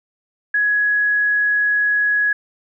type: tone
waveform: sine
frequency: 1675 Hz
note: G#6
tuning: 14 cents sharp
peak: -14 dBFS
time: 0.54-2.33 s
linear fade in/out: 5 ms
effects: none